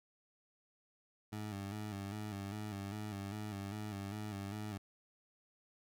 20% pulse tone with vibrato, 102.4 Hz, G#2, 24 cents flat, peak -36 dBFS, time 1.32-4.78 s, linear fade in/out 10 ms, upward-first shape square, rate 2.5 Hz, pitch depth 62 cents each way, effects none

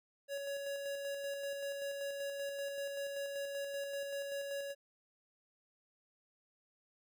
square tone with tremolo, 560 Hz, C#5, 18 cents sharp, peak -38 dBFS, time 0.28-4.75 s, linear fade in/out 50 ms, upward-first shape square, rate 5.2 Hz, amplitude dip 30%, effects none

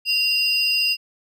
triangle tone pair together, 2774 / 4943 Hz, F7 / D#8, -12 / -12 cents, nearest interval minor seventh, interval 1000 cents, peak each -19 dBFS, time 0.05-0.97 s, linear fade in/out 50 ms, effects none

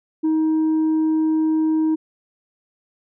sine tone, 315.3 Hz, D#4, 23 cents sharp, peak -13 dBFS, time 0.23-1.96 s, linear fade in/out 20 ms, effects tanh soft clip ceiling -15 dBFS

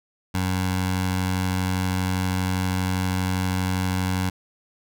15% pulse tone with notch filter, 92.5 Hz, F#2, in tune, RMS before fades -24 dBFS, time 0.34-4.3 s, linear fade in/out 10 ms, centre 370 Hz, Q 1.3, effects none

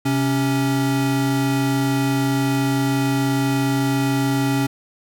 square tone pair together, 131.2 / 277.2 Hz, C3 / C#4, +5 / 0 cents, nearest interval octave + minor second, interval 1295 cents, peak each -22 / -20 dBFS, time 0.05-4.67 s, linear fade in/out 10 ms, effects none

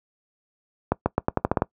accelerating click train, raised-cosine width 1 ms, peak -5 dBFS, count 9, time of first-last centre 0.92-1.621 s, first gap 140 ms, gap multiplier 0.86, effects noise-tail reverb RT60 0.1 s tail -22 dB re dry + high-pass 60 Hz 12 dB/octave

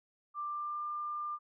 sine tone with pitch glide, 1183 to 1196.1 Hz, D6 to D6, +12 to +31 cents, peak -35 dBFS, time 0.34-1.39 s, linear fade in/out 50 ms, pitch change +19 cents, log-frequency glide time 0.47-0.83 s, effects none

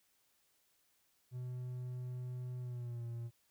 triangle tone with pitch glide, 125.2 to 117.49 Hz, B2 to A#2, +24 to +14 cents, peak -38 dBFS, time 1.31-3.31 s, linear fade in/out 50 ms, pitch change -110 cents, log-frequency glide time 2.59-3.05 s, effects white hiss -75 dBFS RMS until 3.5 s

